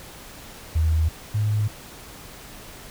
sine tone pair in turn, 79.4 / 105.99 Hz, D#2 / G#2, +36 / +36 cents, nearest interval perfect fourth, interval 500 cents, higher second, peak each -17 / -19 dBFS, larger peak first, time 0.75-1.09 / 1.34-1.68 s, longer neither, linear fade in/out 10 ms, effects pink hiss -42 dBFS RMS until 2.9 s

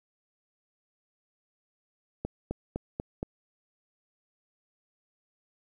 accelerating click train, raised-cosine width 2 ms, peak -18 dBFS, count 5, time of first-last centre 2.25-3.229 s, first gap 260 ms, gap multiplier 0.96, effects 10-bit

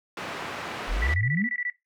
white band-pass noise, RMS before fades -35 dBFS, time 0.17-1.14 s, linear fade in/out 2 ms, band 120 to 1900 Hz, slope 12 dB/octave
sine exponential sweep, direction up, 34.65 to 257.7 Hz, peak -23 dBFS, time 0.87-1.49 s, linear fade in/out 50 ms
sine tone bursts, 1961 Hz, B6, 13 cents flat, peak -26 dBFS, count 10, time 1.02-1.7 s, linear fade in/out 2 ms, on 50 ms, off 20 ms
effects noise-tail reverb RT60 0.2 s tail -18 dB re dry

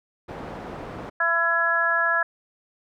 white low-pass noise, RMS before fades -36 dBFS, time 0.28-1.1 s, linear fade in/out 10 ms, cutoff 780 Hz, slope 12 dB/octave
harmonic tone, 335.9 Hz, E4, 33 cents sharp, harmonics 2 / 3 / 4 / 5, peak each -28 / -29 / -25 / -21 dBFS, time 1.2-2.23 s, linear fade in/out 5 ms
effects none

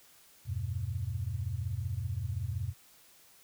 sine chord, E minor, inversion none, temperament equal, 82.41 / 98 / 123.47 Hz, E2 / G2 / B2, 0 / 0 / 0 cents, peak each -38 / -35 / -37 dBFS, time 0.45-2.74 s, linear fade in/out 50 ms, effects white hiss -60 dBFS RMS until 3.43 s

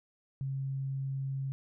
sine tone, 135.4 Hz, C#3, 40 cents flat, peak -32 dBFS, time 0.41-1.52 s, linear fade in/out 0 ms, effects none

